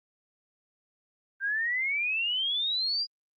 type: exponential sweep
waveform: sine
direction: up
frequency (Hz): 1568 to 4900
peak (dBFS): -26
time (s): 1.4-3.07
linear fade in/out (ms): 50
effects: Opus 32 kbps